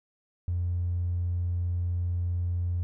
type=tone with tanh clipping; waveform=triangle; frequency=87.7 Hz; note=F2; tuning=8 cents sharp; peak=-25 dBFS; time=0.48-2.83 s; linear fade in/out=0 ms; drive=1 dB; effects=none